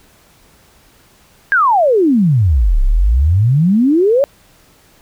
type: exponential two-way sweep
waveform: sine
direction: down then up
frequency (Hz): 1661.2 to 31.01 to 582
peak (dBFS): -8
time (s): 1.52-4.24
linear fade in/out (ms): 0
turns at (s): 2.82
effects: pink hiss -49 dBFS RMS until 5.01 s